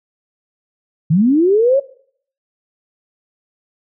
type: linear sweep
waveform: sine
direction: up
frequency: 145 to 565 Hz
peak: -9 dBFS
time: 1.1-1.8 s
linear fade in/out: 10 ms
effects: noise-tail reverb RT60 0.6 s tail -21 dB re dry